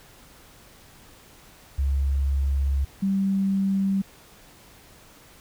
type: tone pair in turn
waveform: sine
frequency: 68.8 / 194.6 Hz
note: C#2 / G3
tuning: -12 / -12 cents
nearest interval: octave + tritone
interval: 1800 cents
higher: second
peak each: -20 dBFS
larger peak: neither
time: 1.78-2.85 / 3.02-4.02 s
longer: first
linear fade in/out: 10 ms
effects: pink hiss -51 dBFS RMS until 5.4 s